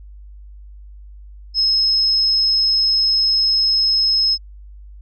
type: tone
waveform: sine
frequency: 5170 Hz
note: E8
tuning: 34 cents flat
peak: -13 dBFS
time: 1.54-4.38 s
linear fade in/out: 50 ms
effects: added 50 Hz sine -36 dBFS peak until 5.01 s